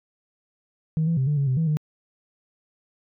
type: tone with pitch steps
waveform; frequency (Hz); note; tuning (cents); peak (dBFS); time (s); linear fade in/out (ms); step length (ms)
sine; 158.4 / 166.2 / 131.8 / 148 / 139.9 / 129.3 / 162.2 / 151.9; D#3 / E3 / C3 / D3 / C#3 / C3 / E3 / D#3; +31 / +15 / +13 / +14 / +16 / -20 / -28 / -41; -18; 0.97-1.77; 0; 100
effects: tanh soft clip ceiling -16 dBFS